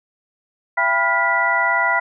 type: tone cluster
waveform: sine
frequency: 674 / 791 / 985 / 1416 / 1969 Hz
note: E5 / G5 / B5 / F6 / B6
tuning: +38 / +15 / -5 / +23 / -6 cents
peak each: -24 / -25 / -21 / -21 / -19 dBFS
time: 0.77-2 s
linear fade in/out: 10 ms
effects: none